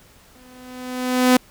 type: tone with exponential growth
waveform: sawtooth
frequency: 252.4 Hz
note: B3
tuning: 38 cents sharp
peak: -6 dBFS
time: 0.35-1.37 s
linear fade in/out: 5 ms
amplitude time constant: 220 ms
effects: pink hiss -51 dBFS RMS until 1.5 s